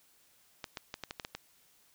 clicks, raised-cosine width 0.2 ms, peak -21 dBFS, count 8, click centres 0.642 / 0.772 / 0.941 / 1.037 / 1.109 / 1.198 / 1.249 / 1.35 s, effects white hiss -66 dBFS RMS until 1.94 s

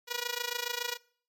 5% pulse tone with amplitude modulation, 482.8 Hz, B4, 39 cents flat, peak -17 dBFS, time 0.07-0.98 s, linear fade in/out 50 ms, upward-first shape sine, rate 27.1 Hz, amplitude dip 85%, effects noise-tail reverb RT60 0.5 s tail -23 dB re dry + MP3 96 kbps

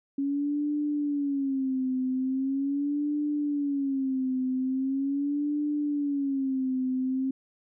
sine tone with vibrato, 275.9 Hz, C#4, 8 cents flat, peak -25 dBFS, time 0.18-7.31 s, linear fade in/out 5 ms, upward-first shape sine, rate 0.41 Hz, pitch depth 120 cents each way, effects none

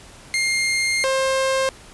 sawtooth tone pair in turn, 2119 / 530.8 Hz, C7 / C5, +21 / +25 cents, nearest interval 2 octaves, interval 2396 cents, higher first, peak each -15 / -14 dBFS, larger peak second, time 0.34-1.04 / 1.04-1.69 s, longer first, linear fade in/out 0 ms, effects pink hiss -44 dBFS RMS until 1.93 s + resampled to 24000 Hz

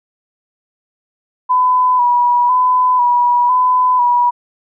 sine tone with vibrato, 987.8 Hz, B5, in tune, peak -9 dBFS, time 1.49-4.31 s, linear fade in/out 20 ms, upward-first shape square, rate 1 Hz, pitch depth 31 cents each way, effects none

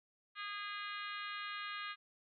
harmonic tone, 410 Hz, G#4, 22 cents flat, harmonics 3 / 4 / 5 / 6 / 7 / 8 / 9 / 10, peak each -45 / -47 / -49 / -51 / -52 / -53 / -54 / -55 dBFS, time 0.35-1.96 s, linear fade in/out 50 ms, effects none

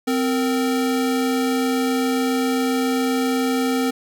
square tone pair together, 259.4 / 461.4 Hz, C4 / A#4, -15 / -18 cents, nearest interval minor seventh, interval 997 cents, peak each -20 / -25 dBFS, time 0.07-3.91 s, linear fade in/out 10 ms, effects none

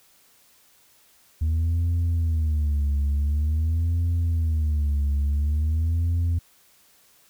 sine tone with vibrato, 77.78 Hz, D#2, in tune, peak -17 dBFS, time 1.41-6.39 s, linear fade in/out 10 ms, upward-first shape sine, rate 0.47 Hz, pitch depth 160 cents each way, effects tanh soft clip ceiling -19 dBFS + white hiss -58 dBFS RMS until 7.29 s

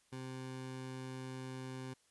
20% pulse tone, 130 Hz, C3, 11 cents flat, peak -38 dBFS, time 0.12-1.94 s, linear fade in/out 10 ms, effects white hiss -72 dBFS RMS until 2.1 s + resampled to 24000 Hz

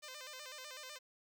5% pulse tone with vibrato, 556 Hz, C#5, 5 cents sharp, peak -36 dBFS, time 0.02-0.99 s, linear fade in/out 20 ms, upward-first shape square, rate 8 Hz, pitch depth 130 cents each way, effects none

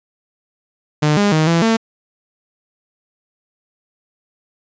sawtooth tone with pitch steps, 150.7 / 204.2 / 156.6 / 167.5 / 225.3 Hz, D3 / G#3 / D#3 / E3 / A3, +45 / -29 / +11 / +28 / +41 cents, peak -8 dBFS, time 1.02-1.77 s, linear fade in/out 10 ms, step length 150 ms, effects resampled to 16000 Hz

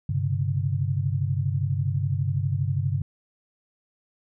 sine chord, G suspended fourth, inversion none, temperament equal with one note detuned, 98 / 130.81 / 143.06 Hz, G2 / C3 / D3, 0 / 0 / -45 cents, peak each -26 / -27 / -27 dBFS, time 0.09-3.02 s, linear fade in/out 5 ms, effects none

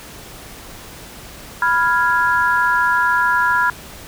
sine chord, F diminished, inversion second, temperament equal, 987.8 / 1396.9 / 1661.2 Hz, Cb6 / F6 / Ab6, 0 / 0 / 0 cents, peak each -17 / -17 / -19 dBFS, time 1.62-3.7 s, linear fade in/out 2 ms, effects pink hiss -37 dBFS RMS until 4.07 s

